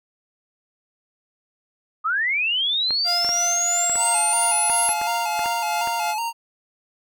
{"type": "linear sweep", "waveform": "sine", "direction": "up", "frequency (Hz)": [1200, 11175], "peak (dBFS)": -19, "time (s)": [2.04, 4.94], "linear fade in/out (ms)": 20}
{"type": "clicks", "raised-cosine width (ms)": 0.5, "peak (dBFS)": -17, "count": 11, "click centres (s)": [2.907, 3.247, 3.291, 3.897, 3.956, 4.698, 4.891, 5.015, 5.393, 5.459, 5.874]}
{"type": "tone with tremolo", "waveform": "sawtooth", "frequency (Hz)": 698.5, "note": "F5", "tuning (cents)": 0, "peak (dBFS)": -20, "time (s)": [3.04, 6.15], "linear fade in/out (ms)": 50, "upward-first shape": "sine", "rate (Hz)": 3, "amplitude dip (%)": 35}
{"type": "tone with vibrato", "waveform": "square", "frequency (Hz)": 890, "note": "A5", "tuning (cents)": 20, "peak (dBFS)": -24, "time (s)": [3.96, 6.33], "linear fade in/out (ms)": 50, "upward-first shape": "square", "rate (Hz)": 2.7, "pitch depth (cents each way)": 68}
{"effects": []}